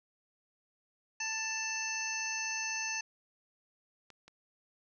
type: harmonic tone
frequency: 884 Hz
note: A5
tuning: 8 cents sharp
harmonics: 1 / 2 / 3 / 5 / 6 / 7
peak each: -44 / -41 / -38 / -46 / -45 / -38 dBFS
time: 1.2-3.01 s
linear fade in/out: 5 ms
type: clicks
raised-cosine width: 0.2 ms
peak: -36 dBFS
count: 2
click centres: 4.103 / 4.28 s
effects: none